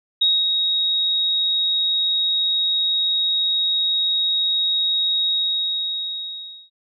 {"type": "tone with ADSR envelope", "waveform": "sine", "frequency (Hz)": 3777, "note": "A#7", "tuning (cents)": 22, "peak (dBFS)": -13, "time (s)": [0.21, 6.7], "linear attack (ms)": 9, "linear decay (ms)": 220, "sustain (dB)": -4, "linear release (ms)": 1400, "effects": []}